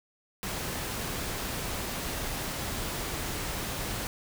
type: noise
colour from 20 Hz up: pink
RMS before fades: -34 dBFS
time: 0.43-4.07 s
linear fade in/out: 0 ms
effects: none